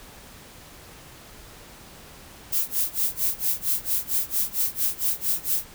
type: noise with tremolo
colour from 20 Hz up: violet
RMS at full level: -22 dBFS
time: 2.52-5.65 s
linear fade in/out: 10 ms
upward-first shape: sine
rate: 4.4 Hz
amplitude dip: 95%
effects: pink hiss -46 dBFS RMS until 5.74 s